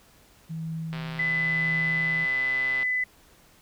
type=tone with tremolo; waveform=sine; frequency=161.7 Hz; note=E3; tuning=33 cents flat; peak=-29 dBFS; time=0.49-2.26 s; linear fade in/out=20 ms; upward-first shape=triangle; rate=1 Hz; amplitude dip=45%
type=click train; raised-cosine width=0.3 ms; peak=-22 dBFS; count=248; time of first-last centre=0.93-2.83 s; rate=130 Hz
type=tone; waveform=sine; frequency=2005 Hz; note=B6; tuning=26 cents sharp; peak=-23 dBFS; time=1.19-3.04 s; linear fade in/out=5 ms
effects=pink hiss -57 dBFS RMS until 3.61 s